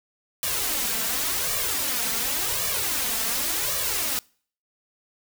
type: noise with flanger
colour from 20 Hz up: white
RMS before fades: -26 dBFS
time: 0.43-4.19 s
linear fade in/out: 0 ms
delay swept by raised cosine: 1.7 to 4.5 ms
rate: 0.9 Hz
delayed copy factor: +0.8
effects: noise-tail reverb RT60 0.5 s tail -26 dB re dry